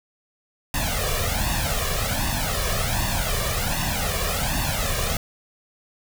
pink noise with flanger, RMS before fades -24 dBFS, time 0.74-5.17 s, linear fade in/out 2 ms, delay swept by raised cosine 1.1 to 1.75 ms, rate 1.3 Hz, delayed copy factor +0.9, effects none

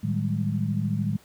sine tone cluster, 111 / 155.4 / 191.8 / 205.1 Hz, A2 / D#3 / G3 / G#3, +16 / -2 / -37 / -21 cents, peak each -28 / -29 / -30 / -29 dBFS, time 0.03-1.17 s, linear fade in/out 10 ms, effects pink hiss -56 dBFS RMS until 1.24 s

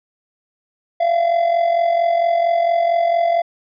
triangle tone with amplitude modulation, 682 Hz, F5, 41 cents flat, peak -9 dBFS, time 1-3.42 s, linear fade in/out 10 ms, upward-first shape sine, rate 44.4 Hz, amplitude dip 60%, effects resampled to 11025 Hz

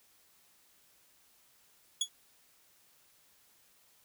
25% pulse tone with exponential decay, 3372 Hz, G#7, 26 cents sharp, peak -21 dBFS, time 2.01-2.09 s, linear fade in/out 5 ms, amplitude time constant 17 ms, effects white hiss -66 dBFS RMS until 4.04 s

